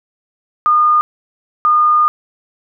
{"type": "tone bursts at uneven times", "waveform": "sine", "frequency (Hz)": 1219, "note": "D#6", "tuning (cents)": -36, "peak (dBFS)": -8, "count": 2, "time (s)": [[0.66, 1.01], [1.65, 2.08]], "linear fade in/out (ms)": 0, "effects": []}